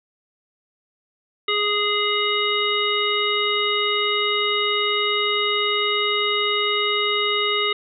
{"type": "harmonic tone", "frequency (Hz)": 415.3, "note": "G#4", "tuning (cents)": 0, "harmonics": [1, 3, 5, 7, 9], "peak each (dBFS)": [-25, -25, -25, -25, -25], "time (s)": [1.48, 7.73], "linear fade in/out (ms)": 5, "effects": []}